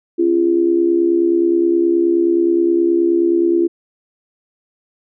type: tone with amplitude modulation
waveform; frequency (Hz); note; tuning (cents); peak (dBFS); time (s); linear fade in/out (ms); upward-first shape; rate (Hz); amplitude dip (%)
sine; 341.1; F4; -41; -8; 0.18-3.68; 20; sine; 69.5; 70
effects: none